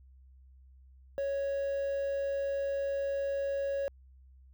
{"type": "tone with quantisation", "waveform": "triangle", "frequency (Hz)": 554.4, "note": "C#5", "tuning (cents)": 0, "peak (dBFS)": -28, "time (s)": [1.18, 3.88], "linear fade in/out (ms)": 0, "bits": 9, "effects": ["added 65 Hz sine -54 dBFS peak until 4.53 s"]}